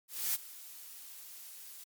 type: noise with ADSR envelope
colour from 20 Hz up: blue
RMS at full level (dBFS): -31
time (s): 0.08-1.84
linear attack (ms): 260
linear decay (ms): 27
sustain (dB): -18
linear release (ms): 5
effects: MP3 96 kbps